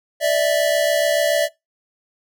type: tone pair together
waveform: square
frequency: 588 / 655 Hz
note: D5 / E5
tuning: +2 / -11 cents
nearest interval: major second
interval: 187 cents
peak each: -19 dBFS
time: 0.2-1.49 s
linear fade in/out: 50 ms
effects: noise-tail reverb RT60 0.2 s tail -22 dB re dry